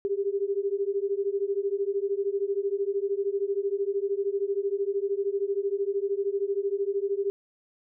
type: beating tone pair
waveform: sine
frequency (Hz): 392 / 405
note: G4 / G#4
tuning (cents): 0 / -43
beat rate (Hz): 13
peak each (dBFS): -28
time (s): 0.05-7.3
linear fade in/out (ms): 0
effects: none